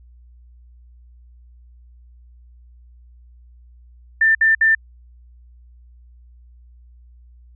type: tone bursts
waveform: sine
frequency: 1785 Hz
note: A6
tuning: 24 cents sharp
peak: -11 dBFS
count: 3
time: 4.21-4.75 s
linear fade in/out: 5 ms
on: 140 ms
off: 60 ms
effects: added 60 Hz sine -44 dBFS peak until 7.55 s